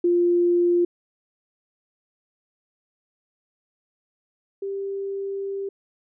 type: tone pair in turn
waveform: sine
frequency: 349.2 / 393.8 Hz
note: F4 / G4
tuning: 0 / +8 cents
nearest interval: major second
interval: 208 cents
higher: second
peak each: -16 / -26 dBFS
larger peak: first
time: 0.04-0.85 / 4.62-5.69 s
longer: second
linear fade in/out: 5 ms
effects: none